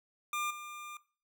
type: tone with level steps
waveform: 25% pulse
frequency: 1200 Hz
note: D6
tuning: 37 cents sharp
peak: -29 / -40 dBFS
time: 0.33-0.97 s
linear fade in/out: 2 ms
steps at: 0.5 s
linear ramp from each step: 10 ms
effects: noise-tail reverb RT60 0.4 s tail -18 dB re dry